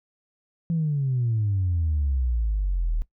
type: exponential sweep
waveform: sine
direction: down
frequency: 170.1 to 37.75 Hz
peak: -20 dBFS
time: 0.7-3.02 s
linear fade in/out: 0 ms
effects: noise-tail reverb RT60 0.1 s tail -18 dB re dry + tanh soft clip ceiling -17 dBFS